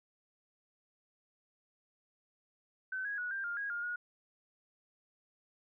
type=tone with pitch steps; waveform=sine; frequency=1525 / 1655 / 1464 / 1586 / 1407 / 1643 / 1414 / 1445 Hz; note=G6 / G#6 / F#6 / G6 / F6 / G#6 / F6 / F#6; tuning=-48 / -6 / -19 / +20 / +12 / -19 / +21 / -41 cents; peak=-35 dBFS; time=2.92-3.96 s; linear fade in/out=5 ms; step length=130 ms; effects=none